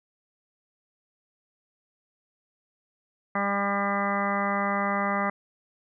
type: harmonic tone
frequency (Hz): 200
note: G3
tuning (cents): +35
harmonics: 1 / 2 / 3 / 4 / 5 / 6 / 7 / 8 / 9 / 10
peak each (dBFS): -30 / -39 / -32 / -32 / -35 / -29 / -40 / -37 / -39 / -33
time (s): 3.35-5.3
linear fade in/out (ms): 5
effects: none